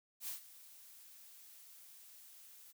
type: noise with ADSR envelope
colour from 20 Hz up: blue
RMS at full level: -41 dBFS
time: 0.2-2.73 s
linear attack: 81 ms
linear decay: 120 ms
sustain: -17 dB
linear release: 26 ms
effects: none